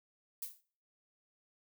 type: noise with exponential decay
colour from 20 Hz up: violet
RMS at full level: -36 dBFS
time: 0.42-0.61 s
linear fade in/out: 5 ms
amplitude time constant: 41 ms
effects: noise-tail reverb RT60 0.4 s tail -17 dB re dry